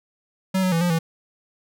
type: tone with pitch steps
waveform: square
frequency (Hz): 189.1 / 185 / 166.2 / 176 / 164.4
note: F#3 / F#3 / E3 / F3 / E3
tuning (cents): +38 / 0 / +15 / +14 / -4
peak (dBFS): -19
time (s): 0.54-0.99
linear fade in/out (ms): 10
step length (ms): 90
effects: none